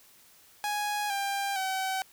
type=tone with pitch steps; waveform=sawtooth; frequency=830.6 / 795.4 / 761.7 Hz; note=G#5 / G5 / G5; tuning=0 / +25 / -50 cents; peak=-25 dBFS; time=0.64-2.02 s; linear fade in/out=0 ms; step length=460 ms; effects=white hiss -58 dBFS RMS until 2.12 s